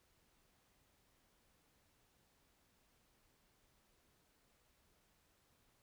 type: silence
effects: pink hiss -75 dBFS RMS until 5.82 s